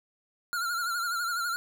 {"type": "tone with vibrato", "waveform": "square", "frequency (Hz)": 1396.9, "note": "F6", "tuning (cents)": 0, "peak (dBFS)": -29, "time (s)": [0.53, 1.56], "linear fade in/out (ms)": 0, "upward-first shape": "sine", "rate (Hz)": 12, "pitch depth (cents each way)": 66, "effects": []}